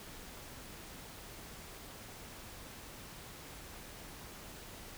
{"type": "silence", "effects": ["pink hiss -50 dBFS RMS until 4.97 s"]}